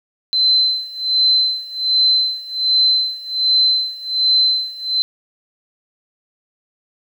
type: tone with tremolo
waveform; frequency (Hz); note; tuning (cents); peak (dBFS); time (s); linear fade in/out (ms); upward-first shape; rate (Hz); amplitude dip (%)
sine; 4065; B7; +49; -10; 0.33-5.02; 0; sine; 1.3; 90
effects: 8-bit